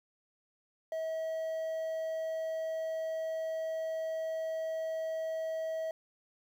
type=tone with quantisation; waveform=triangle; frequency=643 Hz; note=E5; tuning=43 cents flat; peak=-31 dBFS; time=0.92-5.91 s; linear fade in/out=2 ms; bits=10; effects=none